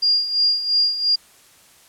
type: tone with tremolo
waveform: sine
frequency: 4815 Hz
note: D8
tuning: 42 cents sharp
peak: -13 dBFS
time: 0.02-1.16 s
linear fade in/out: 10 ms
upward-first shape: sine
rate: 2.9 Hz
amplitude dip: 70%
effects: white hiss -51 dBFS RMS until 1.88 s + low-pass 12000 Hz 12 dB/octave